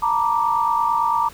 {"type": "tone cluster", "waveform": "sine", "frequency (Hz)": [907, 956, 1173], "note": ["A#5", "A#5", "D6"], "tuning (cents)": [-48, 43, -2], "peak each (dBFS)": -21, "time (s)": [0.02, 1.29], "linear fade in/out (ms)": 10, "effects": ["pink hiss -44 dBFS RMS until 1.33 s"]}